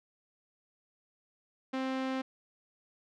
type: tone with low-pass filter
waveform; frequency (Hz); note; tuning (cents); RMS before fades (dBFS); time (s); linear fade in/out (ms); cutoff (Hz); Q
sawtooth; 262.8; C4; +8; -34; 1.73-2.22; 10; 3500; 0.74
effects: none